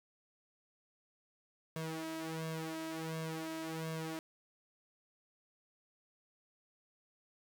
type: tone with flanger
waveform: sawtooth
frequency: 160.8 Hz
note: E3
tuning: 43 cents flat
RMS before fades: -41 dBFS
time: 1.76-4.19 s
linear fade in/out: 0 ms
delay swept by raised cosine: 1.8 to 3.2 ms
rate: 1.4 Hz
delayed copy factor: +0.85
effects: none